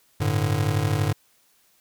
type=chord; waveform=square; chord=G suspended second; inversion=none; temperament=just; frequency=98 / 110.25 / 147 Hz; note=G2 / A2 / D3; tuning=0 / +4 / +2 cents; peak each=-26 dBFS; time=0.2-1.13 s; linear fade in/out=10 ms; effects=white hiss -62 dBFS RMS until 1.8 s